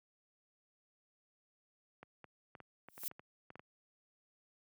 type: clicks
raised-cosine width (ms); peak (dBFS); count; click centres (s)
0.5; -36; 12; 2.03 / 2.243 / 2.552 / 2.603 / 2.886 / 2.979 / 3.035 / 3.114 / 3.195 / 3.504 / 3.556 / 3.595
type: noise with exponential growth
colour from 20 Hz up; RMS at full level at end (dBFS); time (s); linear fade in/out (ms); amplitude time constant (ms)
violet; -36; 2.88-3.08; 0; 42
effects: high-pass 100 Hz 12 dB/octave